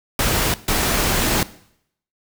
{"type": "noise bursts at uneven times", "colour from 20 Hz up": "pink", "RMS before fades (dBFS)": -19, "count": 2, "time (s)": [[0.19, 0.54], [0.68, 1.43]], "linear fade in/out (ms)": 2, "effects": ["noise-tail reverb RT60 0.7 s tail -18 dB re dry"]}